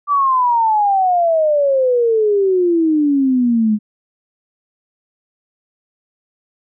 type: exponential sweep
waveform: sine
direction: down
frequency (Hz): 1174.7 to 207.7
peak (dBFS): -11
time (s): 0.07-3.79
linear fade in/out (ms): 50
effects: none